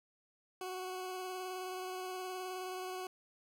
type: tone with vibrato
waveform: 20% pulse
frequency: 370 Hz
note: F#4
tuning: in tune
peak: -35 dBFS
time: 0.61-3.07 s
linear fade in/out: 2 ms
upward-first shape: square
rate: 19 Hz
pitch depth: 13 cents each way
effects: none